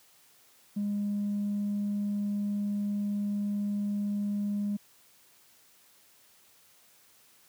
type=tone with tanh clipping; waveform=triangle; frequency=204.5 Hz; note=G#3; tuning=26 cents flat; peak=-28 dBFS; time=0.76-4.77 s; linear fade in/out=10 ms; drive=5 dB; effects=white hiss -61 dBFS RMS until 7.48 s + high-pass 80 Hz 12 dB/octave